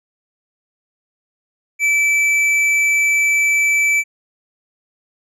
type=tone with hard clipping; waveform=sine; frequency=2315 Hz; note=D7; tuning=25 cents flat; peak=-14 dBFS; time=1.79-4.04 s; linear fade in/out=50 ms; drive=7 dB; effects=none